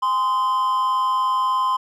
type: tone with amplitude modulation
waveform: triangle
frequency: 1033 Hz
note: C6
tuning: 22 cents flat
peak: -13 dBFS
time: 0.02-1.77 s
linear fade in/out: 10 ms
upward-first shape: sine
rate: 217 Hz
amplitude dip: 55%
effects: none